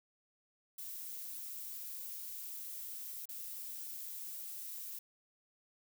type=noise with dropouts; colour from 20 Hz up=violet; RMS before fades=-45 dBFS; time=0.78-4.99 s; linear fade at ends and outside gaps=5 ms; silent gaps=3.256-3.289 s; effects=none